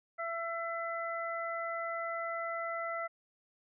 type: harmonic tone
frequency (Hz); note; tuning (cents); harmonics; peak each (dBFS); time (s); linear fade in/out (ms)
670; E5; +28; 1 / 2 / 3; -38 / -38 / -41; 0.18-3.08; 20
effects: none